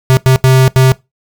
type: tone bursts at uneven times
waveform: square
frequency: 130.81 Hz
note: C3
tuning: in tune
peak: -5 dBFS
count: 4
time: 0.1-0.17 / 0.26-0.36 / 0.44-0.68 / 0.76-0.92 s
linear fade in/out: 0 ms
effects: noise-tail reverb RT60 0.2 s tail -21 dB re dry